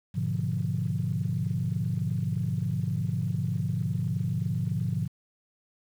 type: chord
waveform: sine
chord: G# diminished seventh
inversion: none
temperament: equal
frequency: 103.83 / 123.47 / 146.83 / 174.61 Hz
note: G#2 / B2 / D3 / F3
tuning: 0 / 0 / 0 / 0 cents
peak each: -31 dBFS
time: 0.14-5.08 s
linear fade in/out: 20 ms
effects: tanh soft clip ceiling -17 dBFS + 9-bit